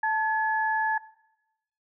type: tone pair together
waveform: sine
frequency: 879 / 1701.1 Hz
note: A5 / G#6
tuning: -2 / +41 cents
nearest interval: major seventh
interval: 1143 cents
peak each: -25 / -26 dBFS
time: 0.03-0.98 s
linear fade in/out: 5 ms
effects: noise-tail reverb RT60 0.9 s tail -19 dB re dry